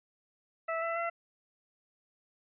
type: tone with pitch steps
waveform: 20% pulse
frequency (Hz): 656 / 666.7 / 677.6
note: E5 / E5 / E5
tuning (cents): -9 / +19 / +48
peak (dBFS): -26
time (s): 0.68-1.1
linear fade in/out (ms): 10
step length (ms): 140
effects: resampled to 8000 Hz